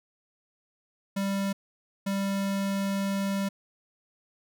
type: tone bursts at uneven times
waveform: square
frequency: 196.8 Hz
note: G3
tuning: 7 cents sharp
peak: -27 dBFS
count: 2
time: 1.16-1.53 / 2.06-3.49 s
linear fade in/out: 10 ms
effects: none

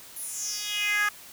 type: tone with high-pass filter sweep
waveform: 10% pulse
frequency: 415.3 Hz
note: G#4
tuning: in tune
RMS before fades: -29 dBFS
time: 0.16-1.09 s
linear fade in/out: 5 ms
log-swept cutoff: 12000 to 1400 Hz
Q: 3.9
effects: white hiss -47 dBFS RMS until 1.32 s

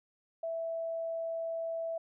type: tone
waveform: sine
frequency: 659.3 Hz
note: E5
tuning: in tune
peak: -33 dBFS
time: 0.43-1.98 s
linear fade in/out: 5 ms
effects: none

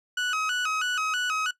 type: tone with vibrato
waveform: 30% pulse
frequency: 1370 Hz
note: F6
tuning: 34 cents flat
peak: -22 dBFS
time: 0.17-1.51 s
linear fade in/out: 5 ms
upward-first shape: square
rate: 3.1 Hz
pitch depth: 130 cents each way
effects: noise-tail reverb RT60 0.1 s tail -17 dB re dry + low-pass 7000 Hz 12 dB/octave

